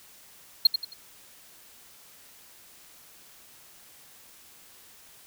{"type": "tone with echo", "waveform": "triangle", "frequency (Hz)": 4227, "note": "C8", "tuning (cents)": 17, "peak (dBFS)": -11, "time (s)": [0.65, 0.67], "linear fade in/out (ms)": 5, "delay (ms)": 89, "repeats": 3, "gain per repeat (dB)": -9, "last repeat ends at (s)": 0.937, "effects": ["white hiss -53 dBFS RMS until 5.26 s"]}